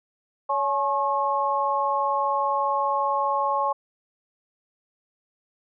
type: tone cluster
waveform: sine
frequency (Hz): 562 / 850 / 1085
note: C#5 / G#5 / C#6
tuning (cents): +24 / +40 / -37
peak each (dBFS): -28 / -25 / -24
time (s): 0.49-3.73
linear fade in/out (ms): 10
effects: none